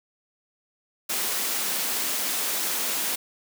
white high-pass noise, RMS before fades -27 dBFS, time 1.09-3.16 s, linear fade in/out 10 ms, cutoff 180 Hz, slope 48 dB/octave, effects none

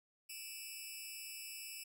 10% pulse tone with amplitude modulation, 2619 Hz, E7, 12 cents flat, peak -33 dBFS, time 0.29-1.84 s, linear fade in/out 10 ms, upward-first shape sine, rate 262 Hz, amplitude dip 100%, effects none

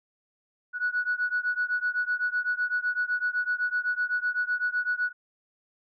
sine beating tone pair, 1467 / 1474.9 Hz, F#6 / F#6, -15 / -6 cents, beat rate 7.9 Hz, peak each -27 / -28 dBFS, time 0.73-5.13 s, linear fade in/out 50 ms, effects tanh soft clip ceiling -18 dBFS

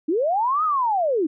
sine linear two-way sweep, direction up then down, 284.7 to 1291 to 284.7 Hz, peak -18 dBFS, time 0.08-1.27 s, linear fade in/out 10 ms, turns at 0.64 s, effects none

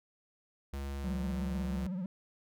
square tone, 69.2 Hz, C#2, 2 cents flat, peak -37 dBFS, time 0.73-1.87 s, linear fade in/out 5 ms
triangle tone with vibrato, 185 Hz, F#3, in tune, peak -32 dBFS, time 1.04-2.06 s, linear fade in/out 2 ms, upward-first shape triangle, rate 16 Hz, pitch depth 130 cents each way
effects none

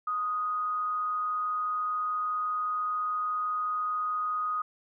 sine tone with amplitude modulation, 1244.5 Hz, D#6, in tune, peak -26 dBFS, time 0.07-4.62 s, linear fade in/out 5 ms, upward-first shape sine, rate 186 Hz, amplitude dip 30%, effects none

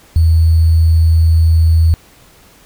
sine tone with sample-and-hold, 81.5 Hz, E2, 19 cents flat, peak -6 dBFS, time 0.16-1.94 s, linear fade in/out 0 ms, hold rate 4410 Hz, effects pink hiss -45 dBFS RMS until 2.65 s

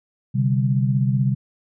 sine chord, C suspended second, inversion none, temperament equal, 130.81 / 146.83 / 196 Hz, C3 / D3 / G3, 0 / 0 / 0 cents, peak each -18 / -24 / -23 dBFS, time 0.34-1.35 s, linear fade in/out 20 ms, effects none

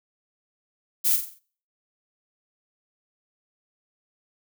violet noise with echo, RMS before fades -21 dBFS, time 1.04-1.17 s, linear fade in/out 20 ms, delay 45 ms, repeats 5, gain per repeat -7 dB, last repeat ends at 1.395 s, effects noise-tail reverb RT60 0.5 s tail -25 dB re dry

